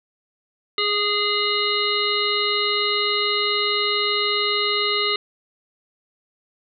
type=harmonic tone; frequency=413.5 Hz; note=G#4; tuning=8 cents flat; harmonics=1 / 3 / 5 / 7 / 9 / 10; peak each=-26 / -26 / -26 / -26 / -26 / -26 dBFS; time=0.78-5.16 s; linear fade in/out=2 ms; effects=none